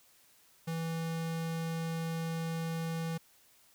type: tone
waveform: square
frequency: 164.2 Hz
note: E3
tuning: 6 cents flat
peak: -34 dBFS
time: 0.67-3.18 s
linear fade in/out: 10 ms
effects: white hiss -64 dBFS RMS until 3.74 s